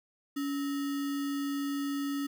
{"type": "tone with sample-and-hold", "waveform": "sine", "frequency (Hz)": 281.7, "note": "C#4", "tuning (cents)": 28, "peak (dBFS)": -30, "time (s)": [0.36, 2.27], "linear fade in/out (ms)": 10, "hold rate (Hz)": 1575, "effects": []}